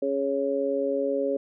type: harmonic tone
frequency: 138.59 Hz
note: C#3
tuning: in tune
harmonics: 2 / 3 / 4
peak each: -30 / -28 / -26 dBFS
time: 0.02-1.37 s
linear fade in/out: 5 ms
effects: none